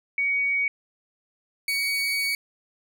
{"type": "tone pair in turn", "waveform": ["sine", "30% pulse"], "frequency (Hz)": [2248, 2248], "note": ["C#7", "C#7"], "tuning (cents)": [24, 24], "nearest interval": "unison", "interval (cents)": 0, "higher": "neither", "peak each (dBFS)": -21, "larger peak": "neither", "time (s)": [[0.18, 0.68], [1.68, 2.35]], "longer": "second", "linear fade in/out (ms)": 2, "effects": []}